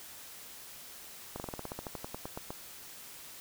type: slowing click train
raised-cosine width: 1 ms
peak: -24 dBFS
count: 16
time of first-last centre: 1.36-2.505 s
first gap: 39 ms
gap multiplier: 1.09
effects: white hiss -49 dBFS RMS until 3.4 s